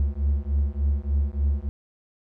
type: beating tone pair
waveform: triangle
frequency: 69.3 / 72.7 Hz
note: C#2 / D2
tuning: 0 / -17 cents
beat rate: 3.4 Hz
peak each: -22 dBFS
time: 0-1.69 s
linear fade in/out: 0 ms
effects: none